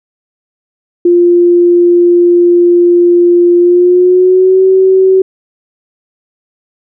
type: tone with pitch glide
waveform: sine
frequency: 349.2 to 378.6 Hz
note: F4 to F#4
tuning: 0 to +40 cents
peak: -3 dBFS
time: 1.05-5.22 s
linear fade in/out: 5 ms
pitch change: +140 cents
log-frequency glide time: 3.58-4.63 s
effects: none